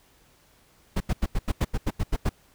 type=noise bursts; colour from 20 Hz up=brown; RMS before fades=-23 dBFS; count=11; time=0.96-2.294 s; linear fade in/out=10 ms; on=44 ms; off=85 ms; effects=pink hiss -60 dBFS RMS until 2.54 s